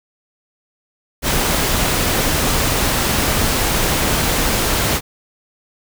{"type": "noise", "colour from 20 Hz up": "pink", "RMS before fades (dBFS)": -17, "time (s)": [1.22, 5.01], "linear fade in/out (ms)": 50, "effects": []}